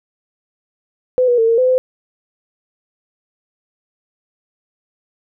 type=tone with pitch steps; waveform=sine; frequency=506 / 485.1 / 452.2 / 459.2 / 509 / 512 Hz; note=B4 / B4 / A4 / A#4 / C5 / C5; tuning=+42 / -31 / +47 / -26 / -48 / -38 cents; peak=-10 dBFS; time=1.18-1.78 s; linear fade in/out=0 ms; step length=100 ms; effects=none